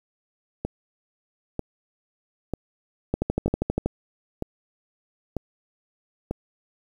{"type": "two click trains", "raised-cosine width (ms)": 2, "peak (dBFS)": [-13, -9], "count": [7, 10], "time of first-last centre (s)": [[0.65, 6.31], [3.14, 3.86]], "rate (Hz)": [1.06, 12.5], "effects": ["8-bit"]}